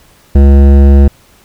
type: tone with hard clipping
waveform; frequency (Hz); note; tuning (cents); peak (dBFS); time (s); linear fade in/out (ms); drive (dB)
triangle; 69.5; C#2; +5; -3; 0.35-1.08; 5; 18
effects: pink hiss -45 dBFS RMS until 1.44 s